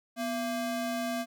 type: ring-modulated tone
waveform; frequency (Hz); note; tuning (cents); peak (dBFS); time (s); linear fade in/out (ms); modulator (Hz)
square; 461; A#4; -19; -28; 0.16-1.26; 50; 215
effects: none